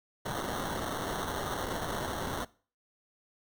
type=noise with sample-and-hold; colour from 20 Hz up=violet; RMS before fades=-35 dBFS; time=0.25-2.45 s; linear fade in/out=10 ms; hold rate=2450 Hz; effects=noise-tail reverb RT60 0.4 s tail -21 dB re dry